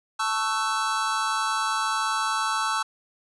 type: chord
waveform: square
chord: F# minor seventh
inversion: first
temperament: equal with one note detuned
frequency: 880 / 1108.7 / 1318.5 / 1512.8 Hz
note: A5 / C#6 / E6 / F#6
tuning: 0 / 0 / 0 / +38 cents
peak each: -30 / -30 / -28 / -33 dBFS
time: 0.19-2.83 s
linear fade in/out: 10 ms
effects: resampled to 24000 Hz